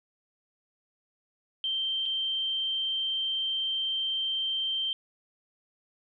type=tone with dropouts; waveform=sine; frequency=3136 Hz; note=G7; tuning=in tune; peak=-27 dBFS; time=1.64-4.93 s; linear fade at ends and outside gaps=1 ms; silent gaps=2.056-2.06 s; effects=none